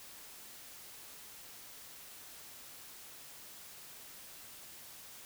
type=silence; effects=white hiss -52 dBFS RMS until 5.25 s